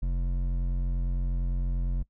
triangle tone with hard clipping, 44.38 Hz, F1, 29 cents sharp, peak -27 dBFS, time 0.02-2.03 s, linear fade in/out 10 ms, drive 13 dB, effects noise-tail reverb RT60 0.1 s tail -22 dB re dry

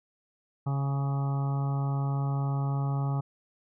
harmonic tone with a mistuned harmonic, 138.59 Hz, C#3, in tune, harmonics 1 / 2 / 3 / 4 / 5 / 6 / 7 / 8 / 9, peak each -26 / -41 / -45 / -48 / -44 / -41 / -50 / -45 / -46 dBFS, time 0.66-3.21 s, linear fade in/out 10 ms, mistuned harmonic 8, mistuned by +23 cents, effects none

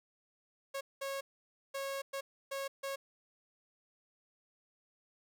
sawtooth tone bursts at uneven times, 548 Hz, C#5, 20 cents flat, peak -33 dBFS, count 6, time 0.74-0.81 / 1.01-1.21 / 1.74-2.02 / 2.13-2.21 / 2.51-2.68 / 2.83-2.96 s, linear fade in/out 10 ms, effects none

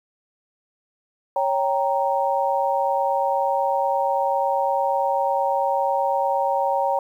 sine chord, G diminished, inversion second, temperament equal, 554.4 / 784 / 932.3 Hz, Db5 / G5 / Bb5, 0 / 0 / 0 cents, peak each -23 dBFS, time 1.36-6.99 s, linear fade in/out 2 ms, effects 9-bit

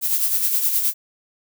violet noise with tremolo, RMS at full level -18 dBFS, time 0.01-0.94 s, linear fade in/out 50 ms, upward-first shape sine, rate 9.6 Hz, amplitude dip 50%, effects none

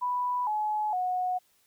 sine tone with pitch steps, 987.8 / 850.1 / 731.5 Hz, B5 / G#5 / F#5, 0 / +40 / -20 cents, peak -26 dBFS, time 0.01-1.39 s, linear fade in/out 20 ms, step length 460 ms, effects white hiss -67 dBFS RMS until 1.66 s

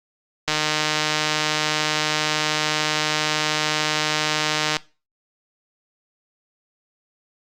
click train, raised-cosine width 0.2 ms, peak -3 dBFS, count 657, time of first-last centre 0.48-4.768 s, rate 153 Hz, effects noise-tail reverb RT60 0.3 s tail -20 dB re dry + Opus 48 kbps

